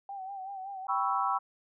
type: tone with vibrato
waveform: sine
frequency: 775 Hz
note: G5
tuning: 20 cents flat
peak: -37 dBFS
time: 0.09-0.87 s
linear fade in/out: 2 ms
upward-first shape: sine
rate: 5.3 Hz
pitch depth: 60 cents each way
type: chord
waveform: sine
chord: C# half-diminished seventh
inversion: second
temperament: equal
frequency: 784 / 987.8 / 1108.7 / 1318.5 Hz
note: G5 / B5 / C#6 / E6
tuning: 0 / 0 / 0 / 0 cents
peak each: -32 dBFS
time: 0.88-1.39 s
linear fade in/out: 20 ms
effects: none